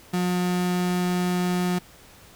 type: tone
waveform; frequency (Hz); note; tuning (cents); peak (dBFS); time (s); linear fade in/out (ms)
35% pulse; 179.4; F3; +47; -20; 0.13-1.79; 10
effects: pink hiss -50 dBFS RMS until 2.35 s